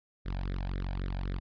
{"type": "tone with flanger", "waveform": "sawtooth", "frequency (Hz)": 46.25, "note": "F#1", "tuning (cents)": 0, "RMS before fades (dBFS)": -34, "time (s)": [0.25, 1.4], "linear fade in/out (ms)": 20, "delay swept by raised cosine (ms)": [0.52, 1.29], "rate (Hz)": 3.8, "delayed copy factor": 0.9, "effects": ["resampled to 11025 Hz"]}